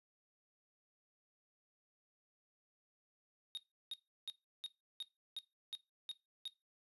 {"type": "tone bursts", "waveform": "triangle", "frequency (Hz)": 3726, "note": "A#7", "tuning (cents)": -2, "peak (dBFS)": -38, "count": 9, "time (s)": [3.55, 6.477], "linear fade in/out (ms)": 0, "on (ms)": 23, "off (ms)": 340, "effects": ["noise-tail reverb RT60 0.2 s tail -18 dB re dry", "resampled to 32000 Hz"]}